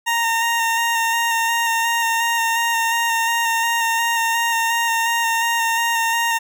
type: tone with vibrato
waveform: 20% pulse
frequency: 923 Hz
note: A#5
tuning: 17 cents flat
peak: -12 dBFS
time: 0.06-6.39 s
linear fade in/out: 20 ms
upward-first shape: square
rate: 2.8 Hz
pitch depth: 16 cents each way
effects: none